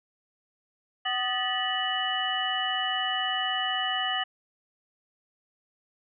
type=tone cluster; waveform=sine; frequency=754 / 1238 / 1751 / 1933 / 2953 Hz; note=F#5 / D#6 / A6 / B6 / F#7; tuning=+32 / -9 / -9 / -38 / -4 cents; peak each=-32 / -34 / -34 / -35 / -29 dBFS; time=1.05-4.24 s; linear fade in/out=10 ms; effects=none